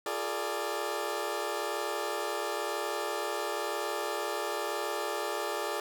20% pulse chord, Bb dominant seventh, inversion second, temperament equal with one note detuned, 349.2 / 415.3 / 456.3 / 587.3 Hz, F4 / Ab4 / Bb4 / D5, 0 / 0 / -37 / 0 cents, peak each -35 / -31 / -34 / -31 dBFS, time 0.06-5.8 s, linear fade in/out 2 ms, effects none

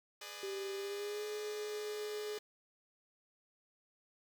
5% pulse chord, G# diminished, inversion none, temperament just, 415.3 / 498.4 / 598 Hz, G#4 / B4 / D5, 0 / +16 / +31 cents, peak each -39 / -43 / -38 dBFS, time 0.21-2.39 s, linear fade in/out 5 ms
sine tone with pitch glide, 392 to 422.6 Hz, G4 to G#4, 0 to +30 cents, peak -39 dBFS, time 0.43-2.38 s, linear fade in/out 2 ms, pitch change +130 cents, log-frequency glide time 0.73-1.24 s
effects none

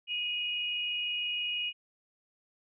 sine tone pair together, 2487 / 2887 Hz, D#7 / F#7, -1 / -43 cents, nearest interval minor third, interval 258 cents, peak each -35 / -32 dBFS, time 0.07-1.73 s, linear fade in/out 50 ms, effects none

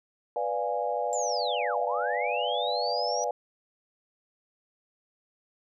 sine chord, B diminished seventh, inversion none, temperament equal with one note detuned, 493.9 / 587.3 / 698.5 / 828.2 Hz, B4 / D5 / F5 / Ab5, 0 / 0 / 0 / -5 cents, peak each -32 dBFS, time 0.36-3.31 s, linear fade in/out 2 ms
sine linear two-way sweep, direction down then up, 7400 to 567 to 5890 Hz, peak -32 dBFS, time 1.13-3.24 s, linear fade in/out 0 ms, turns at 1.79 s
effects none

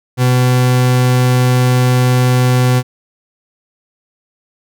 40% pulse tone, 125.8 Hz, B2, 32 cents sharp, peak -8 dBFS, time 0.17-2.83 s, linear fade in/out 50 ms, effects none

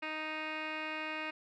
10% pulse tone with low-pass filter, 311.1 Hz, D#4, in tune, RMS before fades -39 dBFS, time 0.02-1.31 s, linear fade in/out 10 ms, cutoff 2700 Hz, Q 9.6, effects none

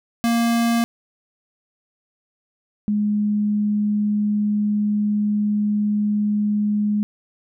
square / sine tone pair in turn, 233.1 / 208.6 Hz, A#3 / G#3, 0 / +8 cents, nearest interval major second, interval 192 cents, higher first, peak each -17 dBFS, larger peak neither, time 0.24-0.84 / 2.88-7.03 s, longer second, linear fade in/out 0 ms, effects none

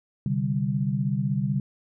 sine chord, C suspended second, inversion none, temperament equal, 130.81 / 146.83 / 196 Hz, C3 / D3 / G3, 0 / 0 / 0 cents, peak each -27 dBFS, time 0.26-1.6 s, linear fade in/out 2 ms, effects none

